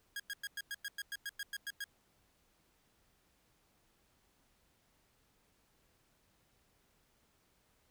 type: tone bursts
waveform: sawtooth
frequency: 1639 Hz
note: G#6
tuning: 23 cents flat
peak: -35 dBFS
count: 13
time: 0.16-1.841 s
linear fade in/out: 2 ms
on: 37 ms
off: 100 ms
effects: pink hiss -73 dBFS RMS until 7.9 s